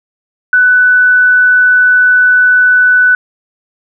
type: tone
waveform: sine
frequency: 1493 Hz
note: F#6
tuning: 15 cents sharp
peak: -4 dBFS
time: 0.53-3.15 s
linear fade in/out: 2 ms
effects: none